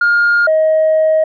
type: tone pair in turn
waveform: sine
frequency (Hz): 1415 / 630.3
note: F6 / D#5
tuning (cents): +22 / +22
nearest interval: octave + major second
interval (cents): 1400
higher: first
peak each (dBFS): -7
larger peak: neither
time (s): 0.01-0.47 / 0.47-1.24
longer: second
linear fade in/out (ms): 5
effects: tanh soft clip ceiling -6 dBFS